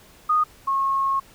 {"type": "tone pair in turn", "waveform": "sine", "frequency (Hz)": [1235, 1087.6], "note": ["D#6", "C#6"], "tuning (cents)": [-13, -33], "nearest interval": "major second", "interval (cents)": 220, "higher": "first", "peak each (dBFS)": [-16, -19], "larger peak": "first", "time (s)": [[0.29, 0.44], [0.67, 1.2]], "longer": "second", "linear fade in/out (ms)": 10, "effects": ["pink hiss -51 dBFS RMS until 1.34 s"]}